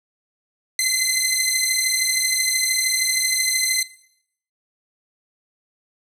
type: beating tone pair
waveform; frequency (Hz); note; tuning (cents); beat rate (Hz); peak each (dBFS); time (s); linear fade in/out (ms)
10% pulse; 2048 / 2061; C7 / C7; -38 / -27; 13; -11; 0.79-3.83; 2
effects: noise-tail reverb RT60 0.7 s tail -18 dB re dry + low-pass 12000 Hz 12 dB/octave